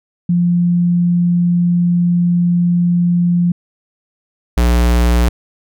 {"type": "tone pair in turn", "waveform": ["sine", "square"], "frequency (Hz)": [174.5, 59.7], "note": ["F3", "A#1"], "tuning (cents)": [-1, 42], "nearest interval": "octave + perfect fifth", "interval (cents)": 1857, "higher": "first", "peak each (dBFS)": -10, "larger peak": "neither", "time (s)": [[0.29, 3.52], [4.57, 5.29]], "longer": "first", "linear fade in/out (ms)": 5, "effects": []}